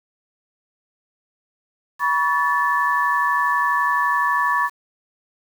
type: tone cluster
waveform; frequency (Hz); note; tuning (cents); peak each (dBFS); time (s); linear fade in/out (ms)
sine; 975 / 1127 / 1744; B5 / C#6 / A6; -23 / +28 / -16; -22 / -20 / -21; 1.99-4.7; 50
effects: 7-bit